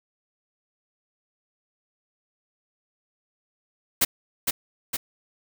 white noise with echo, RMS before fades -19 dBFS, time 4.01-4.05 s, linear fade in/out 10 ms, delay 460 ms, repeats 2, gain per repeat -4 dB, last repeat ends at 4.97 s, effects none

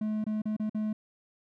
triangle tone with dropouts, 214.6 Hz, A3, 43 cents flat, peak -26 dBFS, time 0.01-0.93 s, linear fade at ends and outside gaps 5 ms, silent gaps 0.242-0.265 / 0.419-0.455 / 0.566-0.597 / 0.696-0.746 s, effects none

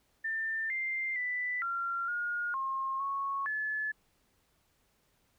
sine tone with pitch steps, 1790 / 2094 / 1985 / 1377 / 1430 / 1071 / 1103 / 1724 Hz, A6 / C7 / B6 / F6 / F6 / C6 / C#6 / A6, +29 / +1 / +8 / -25 / +41 / +40 / -9 / -36 cents, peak -31 dBFS, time 0.24-3.92 s, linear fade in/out 10 ms, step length 460 ms, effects pink hiss -72 dBFS RMS until 5.38 s

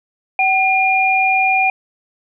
sine tone pair together, 762.5 / 2415 Hz, G5 / D7, -48 / +48 cents, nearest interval octave + minor sixth, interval 1996 cents, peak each -15 / -14 dBFS, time 0.39-1.7 s, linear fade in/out 2 ms, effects none

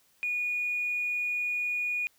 triangle tone with tanh clipping, 2452 Hz, D#7, 26 cents flat, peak -27 dBFS, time 0.23-2.07 s, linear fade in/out 0 ms, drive 1 dB, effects white hiss -66 dBFS RMS until 2.18 s

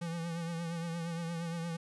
square tone with vibrato, 168 Hz, E3, 33 cents sharp, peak -36 dBFS, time 0.01-1.77 s, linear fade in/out 10 ms, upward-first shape triangle, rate 8.6 Hz, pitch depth 55 cents each way, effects resampled to 24000 Hz + 12-bit

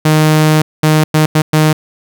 sawtooth tone bursts at uneven times, 154.9 Hz, D#3, 7 cents flat, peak -3 dBFS, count 5, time 0.05-0.62 / 0.83-1.04 / 1.14-1.26 / 1.35-1.42 / 1.53-1.73 s, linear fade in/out 5 ms, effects none

